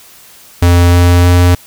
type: tone with pitch steps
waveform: square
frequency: 87.31 / 87.92 / 88.53 Hz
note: F2 / F2 / F2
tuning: 0 / +12 / +24 cents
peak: -5 dBFS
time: 0.62-1.55 s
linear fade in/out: 5 ms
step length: 310 ms
effects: white hiss -39 dBFS RMS until 1.66 s